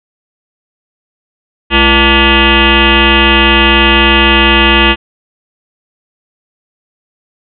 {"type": "tone with frequency modulation", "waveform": "sine", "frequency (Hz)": 1438, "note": "F#6", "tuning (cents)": -50, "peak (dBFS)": -4, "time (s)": [1.7, 4.96], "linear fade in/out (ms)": 50, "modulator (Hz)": 275, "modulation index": 6.1, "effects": []}